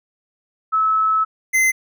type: tone pair in turn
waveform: sine / square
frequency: 1299 / 2062 Hz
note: E6 / C7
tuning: -26 / -26 cents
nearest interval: minor sixth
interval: 800 cents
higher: second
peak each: -14 dBFS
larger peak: neither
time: 0.72-1.25 / 1.53-1.72 s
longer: first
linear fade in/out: 20 ms
effects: none